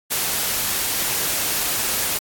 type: noise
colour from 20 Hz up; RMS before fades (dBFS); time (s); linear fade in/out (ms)
white; -22; 0.1-2.19; 20
effects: AAC 64 kbps